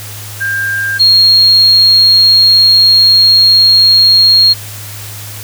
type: tone pair in turn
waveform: sine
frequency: 1596 / 4261 Hz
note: G6 / C8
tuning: +31 / +31 cents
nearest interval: octave + perfect fourth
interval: 1700 cents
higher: second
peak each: -12 / -3 dBFS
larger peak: second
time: 0.4-0.99 / 0.99-4.54 s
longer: second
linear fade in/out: 20 ms
effects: added 104 Hz sine -27 dBFS peak until 5.43 s + white hiss -28 dBFS RMS until 5.43 s